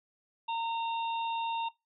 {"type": "harmonic tone", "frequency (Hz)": 918, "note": "A#5", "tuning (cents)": -27, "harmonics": [1, 3, 4], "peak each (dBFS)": [-31, -41, -43], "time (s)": [0.48, 1.69], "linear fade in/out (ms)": 10, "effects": ["noise-tail reverb RT60 0.2 s tail -19 dB re dry"]}